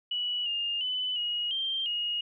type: tone with pitch steps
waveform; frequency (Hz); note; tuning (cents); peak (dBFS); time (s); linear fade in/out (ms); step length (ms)
sine; 2941 / 2823 / 3006 / 2890 / 3163 / 2873; F#7 / F7 / F#7 / F#7 / G7 / F7; -11 / +18 / +27 / -41 / +15 / +48; -28; 0.11-2.21; 5; 350
effects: none